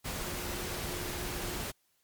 sine tone in noise, 355.7 Hz, F4, 32 cents sharp, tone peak -44 dBFS, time 0.2-1.61 s, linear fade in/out 20 ms, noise pink, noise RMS -37 dBFS, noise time 0.04-1.72 s, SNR -10 dB, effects white hiss -73 dBFS RMS until 2.03 s + MP3 96 kbps

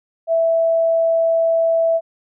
sine tone, 659.3 Hz, E5, in tune, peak -13 dBFS, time 0.27-2.01 s, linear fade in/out 50 ms, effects none

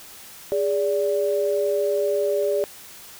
sine tone pair together, 410 / 579.8 Hz, G#4 / D5, -22 / -22 cents, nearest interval tritone, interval 600 cents, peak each -22 dBFS, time 0.52-2.64 s, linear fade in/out 0 ms, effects white hiss -43 dBFS RMS until 3.19 s

